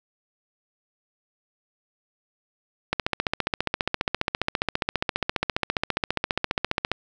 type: click train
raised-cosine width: 0.3 ms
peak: -6 dBFS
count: 60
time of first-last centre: 2.93-6.916 s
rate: 14.8 Hz
effects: none